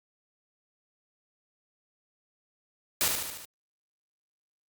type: noise with echo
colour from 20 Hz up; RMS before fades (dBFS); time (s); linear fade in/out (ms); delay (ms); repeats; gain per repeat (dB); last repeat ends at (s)
white; -25; 3.01-3.08; 0; 74; 5; -4; 3.45
effects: Opus 48 kbps